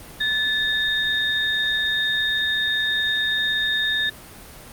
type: tone pair together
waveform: sine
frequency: 1739 / 3688 Hz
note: A6 / A#7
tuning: -21 / -19 cents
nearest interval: octave + minor second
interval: 1302 cents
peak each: -22 dBFS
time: 0.2-4.1 s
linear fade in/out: 10 ms
effects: pink hiss -41 dBFS RMS until 4.72 s + Opus 32 kbps